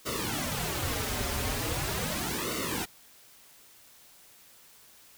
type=noise with flanger; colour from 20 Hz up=pink; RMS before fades=-32 dBFS; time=0.05-2.86 s; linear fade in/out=20 ms; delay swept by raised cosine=1.2 to 6.2 ms; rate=0.4 Hz; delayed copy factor=-0.95; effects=white hiss -56 dBFS RMS until 5.17 s